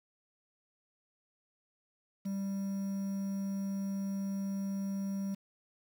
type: tone with quantisation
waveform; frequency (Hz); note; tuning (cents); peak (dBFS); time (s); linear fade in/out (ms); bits
triangle; 196; G3; 0; -31; 2.25-5.35; 10; 9
effects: none